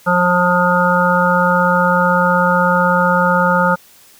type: harmonic tone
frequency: 178.4 Hz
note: F3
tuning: 37 cents sharp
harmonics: 1 / 3 / 5 / 7 / 8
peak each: -17 / -17 / -17 / -17 / -17 dBFS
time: 0.06-3.76 s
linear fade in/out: 20 ms
effects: white hiss -46 dBFS RMS until 4.19 s